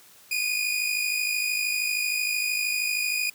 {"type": "tone pair together", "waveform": "sawtooth", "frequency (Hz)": [2436, 2489], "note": ["D#7", "D#7"], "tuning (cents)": [-37, 0], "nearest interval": "unison", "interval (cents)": 37, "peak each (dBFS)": -24, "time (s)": [0.31, 3.3], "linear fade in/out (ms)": 5, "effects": ["white hiss -53 dBFS RMS until 3.34 s", "high-pass 80 Hz 12 dB/octave"]}